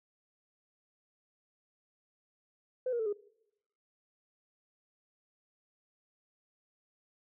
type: tone with pitch steps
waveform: sine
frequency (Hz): 508 / 474 / 442.2 / 412.6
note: B4 / A#4 / A4 / G#4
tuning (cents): +49 / +29 / +9 / -11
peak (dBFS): -29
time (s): 2.86-3.128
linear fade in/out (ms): 5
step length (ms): 67
effects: noise-tail reverb RT60 0.8 s tail -23 dB re dry + tanh soft clip ceiling -25 dBFS